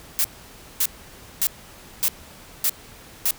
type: noise bursts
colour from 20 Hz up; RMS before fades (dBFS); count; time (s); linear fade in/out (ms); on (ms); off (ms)
blue; -20; 6; 0.19-3.308; 0; 53; 560
effects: pink hiss -45 dBFS RMS until 3.38 s